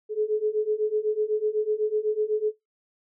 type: beating tone pair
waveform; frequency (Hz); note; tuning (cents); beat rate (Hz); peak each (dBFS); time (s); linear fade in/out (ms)
sine; 423.1 / 431.1; G#4 / A4; +32 / -35; 8; -26 / -25; 0.09-2.53; 50
effects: noise-tail reverb RT60 0.2 s tail -22 dB re dry